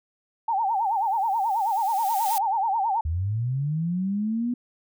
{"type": "tone with vibrato", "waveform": "sine", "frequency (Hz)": 843, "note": "G#5", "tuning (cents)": 26, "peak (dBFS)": -21, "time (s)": [0.48, 3.01], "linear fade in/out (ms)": 5, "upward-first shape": "sine", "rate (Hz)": 9.3, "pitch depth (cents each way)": 180}
{"type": "noise with exponential growth", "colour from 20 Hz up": "blue", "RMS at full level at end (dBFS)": -30, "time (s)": [0.67, 2.38], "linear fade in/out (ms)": 0, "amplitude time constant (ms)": 370}
{"type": "linear sweep", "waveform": "sine", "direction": "up", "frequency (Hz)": [74.7, 247.2], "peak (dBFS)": -23, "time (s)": [3.05, 4.54], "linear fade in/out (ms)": 5}
{"effects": []}